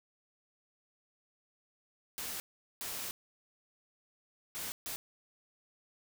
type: noise bursts at uneven times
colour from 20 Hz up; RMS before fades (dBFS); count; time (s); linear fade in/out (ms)
white; -40; 4; 2.18-2.4 / 2.81-3.11 / 4.55-4.72 / 4.86-4.96; 0
effects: none